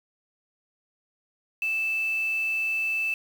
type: tone with quantisation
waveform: sine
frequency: 2637 Hz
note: E7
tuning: in tune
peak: -24 dBFS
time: 1.62-3.14 s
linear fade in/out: 2 ms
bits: 7
effects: none